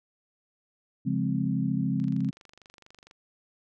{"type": "chord", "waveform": "sine", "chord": "Db major seventh", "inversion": "none", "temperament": "equal", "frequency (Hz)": [138.59, 174.61, 207.7, 261.6], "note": ["Db3", "F3", "Ab3", "C4"], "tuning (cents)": [0, 0, 0, 0], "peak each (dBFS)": -30, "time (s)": [1.05, 2.31], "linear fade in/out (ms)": 20}
{"type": "click train", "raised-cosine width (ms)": 0.2, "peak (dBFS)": -34, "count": 28, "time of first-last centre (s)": [2, 3.111], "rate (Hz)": 24.3}
{"effects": []}